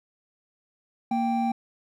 triangle tone pair together, 233.1 / 784 Hz, A#3 / G5, 0 / 0 cents, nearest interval octave + major sixth, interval 2100 cents, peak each -23 / -24 dBFS, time 1.11-1.52 s, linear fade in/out 5 ms, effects none

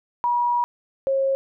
sine tone pair in turn, 963 / 540.5 Hz, B5 / C#5, -44 / -44 cents, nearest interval minor seventh, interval 1000 cents, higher first, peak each -18 dBFS, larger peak neither, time 0.24-0.64 / 1.07-1.35 s, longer first, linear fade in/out 0 ms, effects none

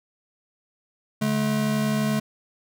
square tone pair together, 143.3 / 214.9 Hz, D3 / A3, -42 / -41 cents, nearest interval perfect fifth, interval 701 cents, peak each -28 / -23 dBFS, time 1.21-2.2 s, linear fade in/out 10 ms, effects none

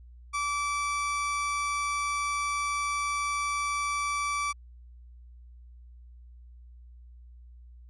30% pulse tone, 1158 Hz, D6, 25 cents flat, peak -25 dBFS, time 0.33-4.53 s, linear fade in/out 20 ms, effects added 60 Hz sine -47 dBFS peak until 7.89 s + resampled to 24000 Hz

